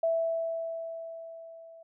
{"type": "tone with level ramp", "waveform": "sine", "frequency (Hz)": 659.3, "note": "E5", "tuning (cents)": 0, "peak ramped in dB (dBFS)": [-23, -48], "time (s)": [0.03, 1.83], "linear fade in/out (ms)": 5, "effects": []}